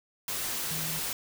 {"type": "tone in noise", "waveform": "sine", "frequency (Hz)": 159.3, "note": "D#3", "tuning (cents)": 41, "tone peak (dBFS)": -38, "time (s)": [0.71, 0.99], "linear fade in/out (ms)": 2, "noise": "white", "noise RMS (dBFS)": -33, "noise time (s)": [0.28, 1.13], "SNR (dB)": -8, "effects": []}